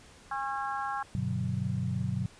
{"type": "harmonic tone", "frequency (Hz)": 272, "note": "C#4", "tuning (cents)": -33, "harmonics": [3, 4, 5, 6], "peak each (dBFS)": [-34, -36, -38, -40], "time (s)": [0.31, 1.03], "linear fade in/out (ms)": 5}
{"type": "chord", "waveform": "sine", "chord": "G major seventh", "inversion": "none", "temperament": "equal", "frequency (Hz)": [98, 123.47, 146.83, 185], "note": ["G2", "B2", "D3", "F#3"], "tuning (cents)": [0, 0, 0, 0], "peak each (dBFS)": [-35, -32, -37, -34], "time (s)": [1.15, 2.26], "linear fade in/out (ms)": 0}
{"effects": ["pink hiss -55 dBFS RMS until 2.39 s", "resampled to 22050 Hz"]}